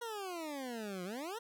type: exponential two-way sweep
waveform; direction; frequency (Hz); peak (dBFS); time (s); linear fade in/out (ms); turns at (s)
20% pulse; down then up; 483.2 to 174.61 to 483.2; -35; 0.01-1.39; 10; 1.04
effects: none